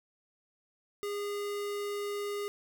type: tone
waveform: square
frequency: 408.7 Hz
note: G#4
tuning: 28 cents flat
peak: -34 dBFS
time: 1.03-2.48 s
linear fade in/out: 0 ms
effects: 12-bit